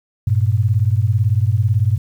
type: beating tone pair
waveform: sine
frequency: 98.9 / 116.9 Hz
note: G2 / A#2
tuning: +16 / +5 cents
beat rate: 18 Hz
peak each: -15 / -16 dBFS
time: 0.27-1.98 s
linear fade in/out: 5 ms
effects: 8-bit